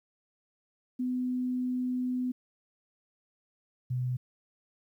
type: tone pair in turn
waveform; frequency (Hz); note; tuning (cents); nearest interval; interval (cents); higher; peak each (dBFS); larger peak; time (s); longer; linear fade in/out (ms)
sine; 251.5 / 125.75; B3 / B2; +32 / +32; octave; 1200; first; -28; neither; 0.99-2.32 / 3.9-4.17; first; 10
effects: 11-bit